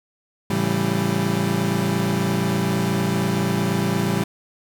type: chord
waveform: 30% pulse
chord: A dominant seventh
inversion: none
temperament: equal with one note detuned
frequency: 110 / 138.59 / 167.4 / 196 Hz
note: A2 / C#3 / E3 / G3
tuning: 0 / 0 / +27 / 0 cents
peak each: -24 / -25 / -22 / -20 dBFS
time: 0.5-4.24 s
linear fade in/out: 5 ms
effects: none

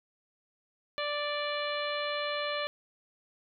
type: harmonic tone with a mistuned harmonic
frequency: 587 Hz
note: D5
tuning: 1 cent flat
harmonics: 1 / 2 / 3 / 4 / 5 / 6 / 7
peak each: -34 / -37 / -39 / -40 / -41 / -42 / -42 dBFS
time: 0.98-2.67 s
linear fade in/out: 0 ms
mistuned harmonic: 6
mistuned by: -18 cents
effects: none

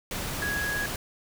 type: tone in noise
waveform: sine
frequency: 1661.2 Hz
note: G#6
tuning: in tune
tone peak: -28 dBFS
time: 0.42-0.86 s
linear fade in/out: 2 ms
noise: pink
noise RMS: -33 dBFS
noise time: 0.11-0.96 s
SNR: +2 dB
effects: none

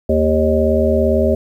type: harmonic tone with a mistuned harmonic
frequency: 77.78 Hz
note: D#2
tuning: in tune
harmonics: 1 / 3 / 5 / 7 / 8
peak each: -18 / -18 / -18 / -18 / -18 dBFS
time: 0.09-1.35 s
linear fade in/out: 5 ms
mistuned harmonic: 5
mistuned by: +19 cents
effects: 8-bit

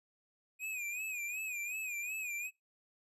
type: tone with vibrato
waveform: square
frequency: 2477 Hz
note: D#7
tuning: 8 cents flat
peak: -38 dBFS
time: 0.59-2.51 s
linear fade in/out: 50 ms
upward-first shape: sine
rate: 2.7 Hz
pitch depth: 93 cents each way
effects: noise-tail reverb RT60 0.2 s tail -24 dB re dry + resampled to 32000 Hz

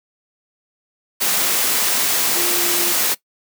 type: tone in noise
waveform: sine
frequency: 349.2 Hz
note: F4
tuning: in tune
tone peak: -26 dBFS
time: 2.35-2.93 s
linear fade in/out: 20 ms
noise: white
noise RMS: -18 dBFS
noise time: 1.2-3.15 s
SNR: -11 dB
effects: noise-tail reverb RT60 0.1 s tail -19 dB re dry + high-pass 200 Hz 12 dB/octave

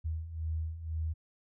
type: beating tone pair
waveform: sine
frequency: 78.6 / 80.6 Hz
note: D#2 / E2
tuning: +18 / -38 cents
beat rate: 2 Hz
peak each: -39 / -34 dBFS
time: 0.04-1.14 s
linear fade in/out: 20 ms
effects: none

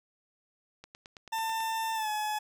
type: click train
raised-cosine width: 0.2 ms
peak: -29 dBFS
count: 8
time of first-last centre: 0.84-1.605 s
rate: 9.15 Hz
type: tone with pitch glide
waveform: 40% pulse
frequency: 895 to 850.2 Hz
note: A5 to G#5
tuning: +29 to +40 cents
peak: -29 dBFS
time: 1.32-2.39 s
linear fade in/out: 10 ms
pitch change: -89 cents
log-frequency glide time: 1.94-2.09 s
effects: none

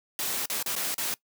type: noise with dropouts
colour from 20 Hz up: white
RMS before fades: -30 dBFS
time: 0.19-1.14 s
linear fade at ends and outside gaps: 1 ms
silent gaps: 0.457-0.499 / 0.627-0.661 / 0.753-0.763 / 0.943-0.981 s
effects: noise-tail reverb RT60 0.1 s tail -21 dB re dry + high-pass 150 Hz 12 dB/octave

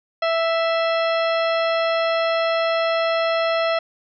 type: harmonic tone with a mistuned harmonic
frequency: 660 Hz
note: E5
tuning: 2 cents sharp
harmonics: 1 / 2 / 3 / 4 / 5 / 6 / 8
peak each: -19 / -25 / -29 / -31 / -33 / -35 / -37 dBFS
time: 0.22-3.79 s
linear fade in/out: 5 ms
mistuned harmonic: 6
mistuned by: +77 cents
effects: none

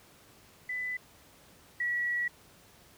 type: tone pair in turn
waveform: sine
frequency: 1998 / 1932.2 Hz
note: B6 / B6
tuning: +20 / -38 cents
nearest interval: minor second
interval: 58 cents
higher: first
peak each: -32 / -28 dBFS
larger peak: second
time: 0.69-0.97 / 1.8-2.28 s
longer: second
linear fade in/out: 5 ms
effects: pink hiss -58 dBFS RMS until 2.97 s + high-pass 60 Hz 12 dB/octave

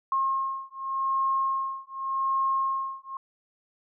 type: beating tone pair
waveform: sine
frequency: 1074 / 1074.86 Hz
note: C6 / C6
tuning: +45 / +46 cents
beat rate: 0.86 Hz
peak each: -28 dBFS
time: 0.12-3.17 s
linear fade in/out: 2 ms
effects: none

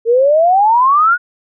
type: exponential sweep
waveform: sine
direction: up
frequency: 448.2 to 1480 Hz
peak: -7 dBFS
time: 0.05-1.18 s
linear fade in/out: 50 ms
effects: none

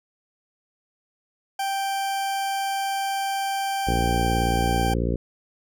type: tone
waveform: 40% pulse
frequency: 784 Hz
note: G5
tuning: in tune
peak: -23 dBFS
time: 1.59-4.94 s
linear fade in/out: 5 ms
type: harmonic tone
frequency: 58.27 Hz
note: A#1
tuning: in tune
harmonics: 1 / 2 / 3 / 4 / 5 / 6 / 7 / 8 / 9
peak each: -25 / -28 / -30 / -31 / -32 / -33 / -33 / -34 / -35 dBFS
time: 3.87-5.16 s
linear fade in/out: 5 ms
effects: none

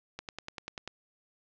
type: click train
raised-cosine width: 0.2 ms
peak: -21 dBFS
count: 8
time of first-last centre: 0.19-0.876 s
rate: 10.2 Hz
effects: low-pass 6000 Hz 12 dB/octave

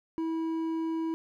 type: tone with hard clipping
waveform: triangle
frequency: 325.1 Hz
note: E4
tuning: 24 cents flat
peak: -30 dBFS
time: 0.18-1.14 s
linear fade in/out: 0 ms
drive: 9 dB
effects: none

